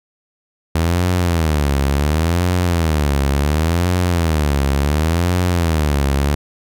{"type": "tone with vibrato", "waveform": "sawtooth", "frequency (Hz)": 78.9, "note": "D#2", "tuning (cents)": 25, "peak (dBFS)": -10, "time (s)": [0.75, 6.35], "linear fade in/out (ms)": 5, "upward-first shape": "sine", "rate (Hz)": 0.7, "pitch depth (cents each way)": 230, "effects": []}